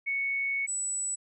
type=tone pair in turn; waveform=sine; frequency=2217 / 7900 Hz; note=C#7 / B8; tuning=0 / 0 cents; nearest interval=octave + minor seventh; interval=2200 cents; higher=second; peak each=-27 / -29 dBFS; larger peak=first; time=0.06-0.67 / 0.67-1.16 s; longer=first; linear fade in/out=20 ms; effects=none